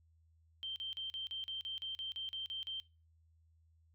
sine tone bursts, 3136 Hz, G7, in tune, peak -39 dBFS, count 13, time 0.63-2.8 s, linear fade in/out 0 ms, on 130 ms, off 40 ms, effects noise-tail reverb RT60 0.3 s tail -20 dB re dry + added 81 Hz sine -66 dBFS peak until 3.94 s

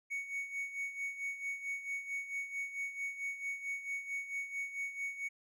triangle tone with tremolo, 2228 Hz, C#7, 8 cents sharp, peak -33 dBFS, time 0.1-5.29 s, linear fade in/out 20 ms, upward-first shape sine, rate 4.5 Hz, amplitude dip 70%, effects none

